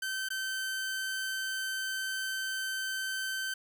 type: tone with dropouts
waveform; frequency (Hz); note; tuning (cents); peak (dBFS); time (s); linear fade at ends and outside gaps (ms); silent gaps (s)
sawtooth; 1543; G6; -28; -29; 0.02-3.54; 5; 0.288-0.303
effects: none